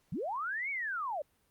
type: linear two-way sweep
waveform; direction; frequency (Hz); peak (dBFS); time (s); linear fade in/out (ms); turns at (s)
sine; up then down; 120.7 to 2288 to 543; -33; 0.12-1.22; 5; 0.7
effects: pink hiss -72 dBFS RMS until 1.5 s + Opus 48 kbps